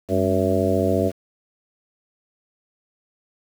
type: harmonic tone with a mistuned harmonic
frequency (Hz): 94.6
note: F#2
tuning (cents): +39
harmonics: 1 / 2 / 3 / 4 / 5 / 6 / 7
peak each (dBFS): -25 / -25 / -25 / -25 / -25 / -25 / -25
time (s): 0.08-1.12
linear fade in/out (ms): 50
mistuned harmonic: 2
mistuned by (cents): +130
effects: 7-bit